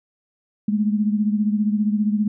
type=beating tone pair; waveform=sine; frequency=208 / 223 Hz; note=G#3 / A3; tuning=+3 / +23 cents; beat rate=15 Hz; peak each=-18 / -24 dBFS; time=0.68-2.28 s; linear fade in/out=5 ms; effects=none